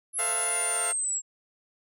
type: linear sweep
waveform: sine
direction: down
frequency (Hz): 11010 to 7520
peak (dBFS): -26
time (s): 0.13-1.22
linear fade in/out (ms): 50
type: chord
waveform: 15% pulse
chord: F major seventh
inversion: first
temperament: equal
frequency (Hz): 440 / 523.3 / 659.3 / 698.5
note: A4 / C5 / E5 / F5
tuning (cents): 0 / 0 / 0 / 0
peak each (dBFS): -32 / -33 / -32 / -27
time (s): 0.18-0.93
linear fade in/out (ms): 20
effects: none